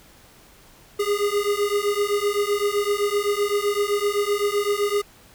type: beating tone pair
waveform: square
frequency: 405.7 / 413.5 Hz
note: G#4 / G#4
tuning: -41 / -8 cents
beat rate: 7.8 Hz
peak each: -24 dBFS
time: 0.99-5.02 s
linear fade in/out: 10 ms
effects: pink hiss -51 dBFS RMS until 5.34 s